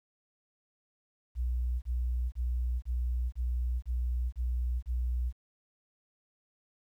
sine tone bursts, 61.1 Hz, B1, 18 cents flat, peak -28 dBFS, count 8, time 1.35-5.327 s, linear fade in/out 50 ms, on 470 ms, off 31 ms, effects 11-bit

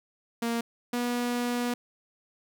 sawtooth tone pair in turn, 233 / 242.6 Hz, A#3 / B3, -1 / -31 cents, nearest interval minor second, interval 70 cents, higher second, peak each -23 dBFS, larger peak neither, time 0.42-0.61 / 0.93-1.74 s, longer second, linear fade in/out 5 ms, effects none

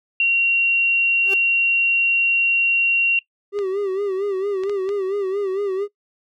sine tone, 2750 Hz, F7, 27 cents flat, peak -14 dBFS, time 0.2-3.19 s, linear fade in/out 2 ms
40% pulse tone with exponential growth, 390 Hz, G4, 9 cents flat, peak -22 dBFS, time 1.21-1.34 s, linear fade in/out 5 ms, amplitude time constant 27 ms
triangle tone with vibrato, 392 Hz, G4, in tune, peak -18 dBFS, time 3.52-5.88 s, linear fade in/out 50 ms, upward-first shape sine, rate 4.4 Hz, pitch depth 84 cents each way
clicks, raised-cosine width 0.2 ms, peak -19 dBFS, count 4, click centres 3.589 / 4.636 / 4.696 / 4.891 s
effects noise-tail reverb RT60 0.1 s tail -21 dB re dry

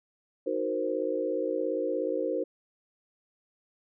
sine chord, C half-diminished seventh, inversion first, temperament equal, 311.1 / 370 / 466.2 / 523.3 Hz, Eb4 / Gb4 / Bb4 / C5, 0 / 0 / 0 / 0 cents, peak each -34 / -34 / -32 / -31 dBFS, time 0.46-2.44 s, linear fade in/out 10 ms, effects none

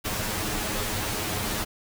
pink noise with comb filter, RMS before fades -29 dBFS, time 0.04-1.65 s, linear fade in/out 20 ms, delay 9.5 ms, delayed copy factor +0.65, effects none

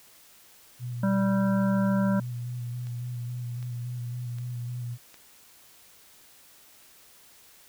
sine tone with vibrato, 121.7 Hz, B2, 25 cents flat, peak -31 dBFS, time 0.79-4.98 s, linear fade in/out 50 ms, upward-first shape square, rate 3.6 Hz, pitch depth 20 cents each way
harmonic tone, 195.2 Hz, G3, 7 cents flat, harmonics 1 / 3 / 5 / 7 / 8, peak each -22 / -32 / -36 / -39 / -40 dBFS, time 1.03-2.2 s, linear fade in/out 5 ms
click train, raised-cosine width 0.2 ms, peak -32 dBFS, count 4, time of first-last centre 2.87-5.143 s, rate 1.32 Hz
effects white hiss -55 dBFS RMS until 7.68 s

